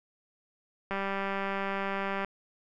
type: click train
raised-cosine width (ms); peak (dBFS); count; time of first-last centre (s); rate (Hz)
0.5; -18; 263; 0.91-2.247; 196
effects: none